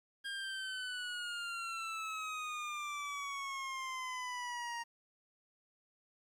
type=exponential sweep; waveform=25% pulse; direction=down; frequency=1617 to 932.3 Hz; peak=-35 dBFS; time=0.24-4.84 s; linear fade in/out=20 ms; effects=low-pass 8000 Hz 12 dB/octave + 11-bit